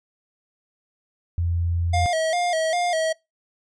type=tone; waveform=sine; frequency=85.5 Hz; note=F2; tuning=36 cents flat; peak=-20 dBFS; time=1.38-2.06 s; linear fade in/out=0 ms
type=tone with vibrato; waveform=square; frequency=673 Hz; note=E5; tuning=36 cents sharp; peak=-21 dBFS; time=1.93-3.13 s; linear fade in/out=10 ms; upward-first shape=square; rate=2.5 Hz; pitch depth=84 cents each way
effects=noise-tail reverb RT60 0.2 s tail -23 dB re dry + resampled to 22050 Hz